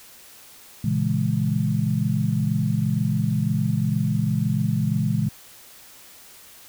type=chord; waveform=sine; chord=A# half-diminished seventh; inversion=none; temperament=equal; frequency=116.54 / 138.59 / 164.81 / 207.7 Hz; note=A#2 / C#3 / E3 / G#3; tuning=0 / 0 / 0 / 0 cents; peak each=-25 dBFS; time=0.84-5.29 s; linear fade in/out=5 ms; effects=white hiss -47 dBFS RMS until 6.68 s